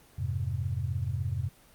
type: chord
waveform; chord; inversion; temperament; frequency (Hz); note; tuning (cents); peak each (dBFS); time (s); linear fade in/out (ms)
sine; F minor; none; equal; 87.31 / 103.83 / 130.81; F2 / Ab2 / C3; 0 / 0 / 0; -33; 0.18-1.49; 10
effects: pink hiss -58 dBFS RMS until 1.74 s + Opus 24 kbps